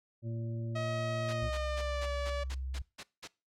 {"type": "harmonic tone", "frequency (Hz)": 114.7, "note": "A#2", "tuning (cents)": -28, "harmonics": [1, 2, 3, 5], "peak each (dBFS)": [-35, -44, -47, -51], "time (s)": [0.22, 1.51], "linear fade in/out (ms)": 50}
{"type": "tone with pitch glide", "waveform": "sawtooth", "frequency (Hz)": [635, 575.6], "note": ["D#5", "D5"], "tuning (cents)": [35, -35], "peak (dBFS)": -31, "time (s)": [0.75, 2.44], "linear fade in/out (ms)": 10, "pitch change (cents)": -170, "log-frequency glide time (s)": [1.22, 2.11]}
{"type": "noise bursts", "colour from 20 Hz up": "white", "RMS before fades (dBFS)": -40, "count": 9, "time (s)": [1.28, 3.277], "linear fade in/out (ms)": 10, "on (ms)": 53, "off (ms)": 190}
{"type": "tone", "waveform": "sine", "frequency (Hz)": 65.41, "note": "C2", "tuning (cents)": 0, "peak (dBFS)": -35, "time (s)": [1.42, 2.82], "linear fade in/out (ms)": 5}
{"effects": ["noise-tail reverb RT60 0.3 s tail -23 dB re dry", "low-pass 5000 Hz 12 dB/octave"]}